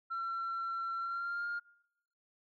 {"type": "tone with pitch glide", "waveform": "sine", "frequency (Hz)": [1355, 1410.9], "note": ["E6", "F6"], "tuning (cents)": [47, 17], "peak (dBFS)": -33, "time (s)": [0.1, 1.6], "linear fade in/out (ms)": 20, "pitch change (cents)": 70, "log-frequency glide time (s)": [0.97, 1.47], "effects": ["noise-tail reverb RT60 0.9 s tail -24 dB re dry", "tanh soft clip ceiling -32 dBFS"]}